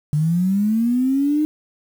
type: linear sweep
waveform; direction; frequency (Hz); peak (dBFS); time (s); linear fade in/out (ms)
sine; up; 145.4 to 308.3; -15; 0.13-1.45; 0
effects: 7-bit